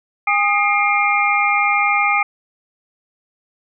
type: tone cluster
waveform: sine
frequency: 814 / 1237 / 2124 / 2384 Hz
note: G#5 / D#6 / C7 / D7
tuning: -35 / -10 / +25 / +25 cents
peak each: -19 dBFS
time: 0.27-2.23 s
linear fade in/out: 5 ms
effects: none